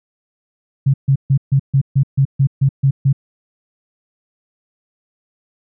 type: tone bursts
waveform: sine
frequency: 136.4 Hz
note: C#3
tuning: 28 cents flat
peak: -9 dBFS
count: 11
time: 0.86-3.129 s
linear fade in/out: 10 ms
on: 79 ms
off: 140 ms
effects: none